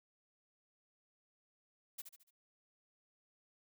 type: noise with echo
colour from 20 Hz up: blue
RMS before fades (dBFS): -45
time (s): 1.98-2.02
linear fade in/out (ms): 10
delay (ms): 72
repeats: 4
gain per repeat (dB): -7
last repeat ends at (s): 2.308
effects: none